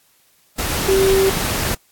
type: tone in noise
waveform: sine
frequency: 386 Hz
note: G4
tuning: 27 cents flat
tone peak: -12 dBFS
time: 0.88-1.3 s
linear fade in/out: 10 ms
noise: pink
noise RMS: -21 dBFS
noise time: 0.58-1.75 s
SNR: +6 dB
effects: white hiss -57 dBFS RMS until 1.91 s + AAC 64 kbps